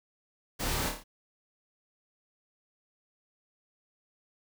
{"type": "noise with echo", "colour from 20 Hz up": "pink", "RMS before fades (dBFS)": -33, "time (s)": [0.59, 0.9], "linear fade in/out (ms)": 20, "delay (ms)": 28, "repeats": 5, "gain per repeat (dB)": -4, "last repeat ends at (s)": 1.04, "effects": []}